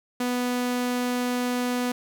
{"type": "tone", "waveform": "sawtooth", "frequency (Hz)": 246.9, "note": "B3", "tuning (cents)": 0, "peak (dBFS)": -20, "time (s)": [0.2, 1.92], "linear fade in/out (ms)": 5, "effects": []}